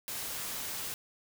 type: noise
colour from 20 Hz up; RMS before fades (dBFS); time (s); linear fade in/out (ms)
white; -38; 0.08-0.94; 0
effects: none